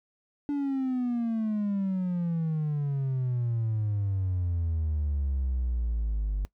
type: exponential sweep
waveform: triangle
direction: down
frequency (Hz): 291.1 to 48.48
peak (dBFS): -23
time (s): 0.49-6.45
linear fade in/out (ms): 0
effects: noise-tail reverb RT60 0.1 s tail -21 dB re dry + tanh soft clip ceiling -20 dBFS